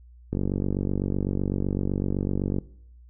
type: click train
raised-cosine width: 3 ms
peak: -13 dBFS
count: 109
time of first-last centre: 0.33-2.585 s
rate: 47.9 Hz
effects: noise-tail reverb RT60 0.7 s tail -21 dB re dry + added 60 Hz sine -47 dBFS peak until 3.09 s

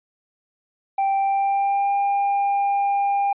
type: tone with pitch glide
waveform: triangle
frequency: 784 to 800.9 Hz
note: G5 to G5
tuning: 0 to +37 cents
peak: -16 dBFS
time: 0.98-3.33 s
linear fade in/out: 5 ms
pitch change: +37 cents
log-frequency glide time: 1.16-1.94 s
effects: resampled to 8000 Hz

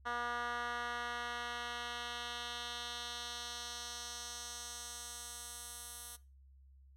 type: tone with band-pass filter sweep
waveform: 10% pulse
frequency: 240 Hz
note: B3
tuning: 49 cents flat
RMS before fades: -43 dBFS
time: 0.05-6.17 s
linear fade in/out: 20 ms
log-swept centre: 1400 to 11000 Hz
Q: 1.4
effects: noise-tail reverb RT60 0.3 s tail -18 dB re dry + added 67 Hz sine -58 dBFS peak until 6.96 s

